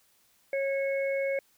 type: harmonic tone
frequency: 548 Hz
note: C#5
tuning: 20 cents flat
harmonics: 1 / 3 / 4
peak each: -27 / -43 / -35 dBFS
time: 0.53-1.39 s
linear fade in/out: 2 ms
effects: white hiss -66 dBFS RMS until 1.57 s